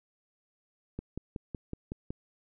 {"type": "click train", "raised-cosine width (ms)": 3, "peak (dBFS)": -23, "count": 7, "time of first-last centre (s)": [0.99, 2.105], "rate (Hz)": 5.38, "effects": []}